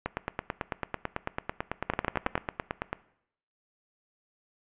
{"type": "two click trains", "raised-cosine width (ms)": 0.5, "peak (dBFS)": [-14, -10], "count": [27, 6], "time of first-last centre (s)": [[0.06, 2.93], [1.9, 2.355]], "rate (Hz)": [9.06, 11], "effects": ["noise-tail reverb RT60 0.7 s tail -19 dB re dry", "resampled to 8000 Hz"]}